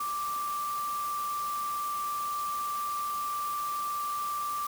sine tone in noise, 1174.7 Hz, D6, in tune, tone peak -30 dBFS, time 0-4.67 s, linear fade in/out 5 ms, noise white, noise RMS -43 dBFS, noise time 0-4.67 s, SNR +10 dB, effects none

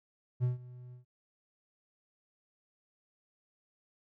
triangle tone with ADSR envelope, 124.2 Hz, B2, 10 cents sharp, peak -23 dBFS, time 0.4-1.05 s, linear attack 36 ms, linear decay 140 ms, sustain -21 dB, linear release 120 ms, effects none

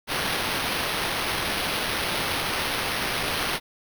blue noise with sample-and-hold, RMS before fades -27 dBFS, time 0.07-3.6 s, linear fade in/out 50 ms, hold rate 7350 Hz, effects none

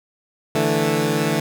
15% pulse chord, D suspended second, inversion none, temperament equal, 146.83 / 164.81 / 220 Hz, D3 / E3 / A3, 0 / 0 / 0 cents, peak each -16 dBFS, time 0.55-1.4 s, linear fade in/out 2 ms, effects none

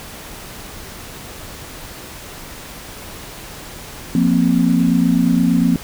sine chord, F suspended fourth, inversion none, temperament equal, 174.61 / 233.1 / 261.6 Hz, F3 / Bb3 / C4, 0 / 0 / 0 cents, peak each -16 dBFS, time 4.15-5.76 s, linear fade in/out 2 ms, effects pink hiss -34 dBFS RMS until 5.83 s

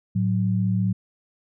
sine tone pair together, 110 / 185 Hz, A2 / F#3, 0 / 0 cents, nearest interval major sixth, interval 900 cents, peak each -22 dBFS, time 0.15-0.93 s, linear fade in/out 10 ms, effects none

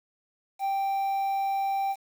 triangle tone with quantisation, 784 Hz, G5, in tune, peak -23 dBFS, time 0.59-1.96 s, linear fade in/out 50 ms, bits 8, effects none

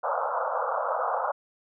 pink band-pass noise, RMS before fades -28 dBFS, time 0.03-1.32 s, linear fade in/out 10 ms, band 500 to 1400 Hz, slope 96 dB/octave, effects none

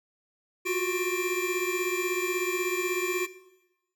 square tone cluster, 356 / 372.3 / 2363 Hz, F4 / F#4 / D7, +33 / +11 / +10 cents, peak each -31 dBFS, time 0.65-3.27 s, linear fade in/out 20 ms, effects noise-tail reverb RT60 1.0 s tail -18 dB re dry

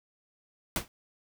pink noise with exponential decay, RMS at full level -25 dBFS, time 0.76-0.88 s, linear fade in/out 1 ms, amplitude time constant 26 ms, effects none

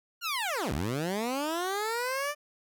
15% pulse linear two-way sweep, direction down then up, 1447 to 63 to 599 Hz, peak -23 dBFS, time 0.21-2.35 s, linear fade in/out 50 ms, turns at 0.73 s, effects none

